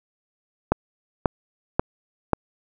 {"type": "click train", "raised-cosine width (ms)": 1, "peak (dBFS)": -3, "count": 4, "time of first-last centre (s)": [0.72, 2.333], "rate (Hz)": 1.86, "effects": []}